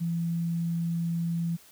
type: tone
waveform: sine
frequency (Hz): 168.3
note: E3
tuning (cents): +36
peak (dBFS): -26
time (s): 0-1.57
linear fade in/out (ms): 20
effects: white hiss -55 dBFS RMS until 1.71 s